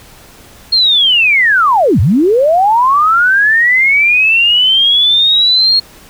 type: linear two-way sweep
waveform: sine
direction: down then up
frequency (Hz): 4305 to 77.78 to 4305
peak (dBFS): -6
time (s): 0.72-5.8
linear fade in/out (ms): 10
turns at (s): 2
effects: pink hiss -39 dBFS RMS until 6.09 s